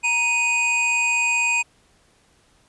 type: tone pair together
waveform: square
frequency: 932.3 / 2489 Hz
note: A#5 / D#7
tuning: 0 / 0 cents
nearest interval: octave + perfect fourth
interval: 1700 cents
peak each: -28 / -19 dBFS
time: 0.03-1.63 s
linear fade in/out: 20 ms
effects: pink hiss -59 dBFS RMS until 2.68 s + resampled to 24000 Hz